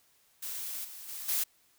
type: noise with level steps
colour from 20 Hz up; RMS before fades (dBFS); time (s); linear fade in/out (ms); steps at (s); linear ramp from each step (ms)
blue; -38 / -46 / -41 / -30; 0.42-1.44; 10; 0.84 / 1.08 / 1.28; 10
effects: white hiss -67 dBFS RMS until 1.78 s